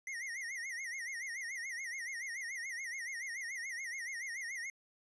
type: tone with vibrato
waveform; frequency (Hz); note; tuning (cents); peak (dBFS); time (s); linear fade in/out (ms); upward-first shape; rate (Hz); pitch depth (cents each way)
square; 1993; B6; +15; -40; 0.07-4.7; 2; sine; 7; 150
effects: resampled to 22050 Hz